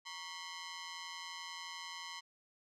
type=ring-modulated tone; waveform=10% pulse; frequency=1023 Hz; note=C6; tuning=39 cents flat; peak=-32 dBFS; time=0.05-2.21 s; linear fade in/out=20 ms; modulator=85.7 Hz; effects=low-pass 7000 Hz 12 dB/octave